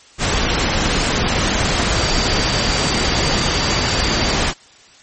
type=tone in noise; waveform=sine; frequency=4649 Hz; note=D8; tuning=18 cents flat; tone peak=-24 dBFS; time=1.93-4.36 s; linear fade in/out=50 ms; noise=pink; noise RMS=-17 dBFS; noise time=0.18-4.54 s; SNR=-10 dB; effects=white hiss -46 dBFS RMS until 5.02 s + MP3 32 kbps